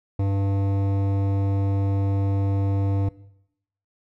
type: tone with hard clipping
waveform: sine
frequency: 98.5 Hz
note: G2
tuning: 9 cents sharp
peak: -22 dBFS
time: 0.19-3.09 s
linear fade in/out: 5 ms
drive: 14 dB
effects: noise-tail reverb RT60 0.8 s tail -19 dB re dry